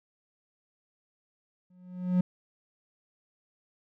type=tone with exponential growth; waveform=triangle; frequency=181.1 Hz; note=F#3; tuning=37 cents flat; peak=-17 dBFS; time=1.7-2.21 s; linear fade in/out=5 ms; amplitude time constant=110 ms; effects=none